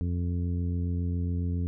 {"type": "harmonic tone", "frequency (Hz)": 87.31, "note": "F2", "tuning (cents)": 0, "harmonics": [1, 2, 3, 4, 5], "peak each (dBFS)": [-27, -34, -37, -49, -46], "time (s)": [0.01, 1.67], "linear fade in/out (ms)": 0, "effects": []}